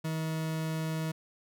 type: tone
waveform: 40% pulse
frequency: 159.3 Hz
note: D#3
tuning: 41 cents sharp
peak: -30 dBFS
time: 0.04-1.12 s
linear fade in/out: 10 ms
effects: none